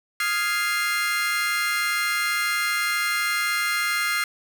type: chord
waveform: 35% pulse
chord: F minor seventh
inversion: third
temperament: equal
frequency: 1244.5 / 1396.9 / 1661.2 / 2093 Hz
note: Eb6 / F6 / Ab6 / C7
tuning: 0 / 0 / 0 / 0 cents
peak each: -29 / -26 / -29 / -23 dBFS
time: 0.2-4.24 s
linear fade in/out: 2 ms
effects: none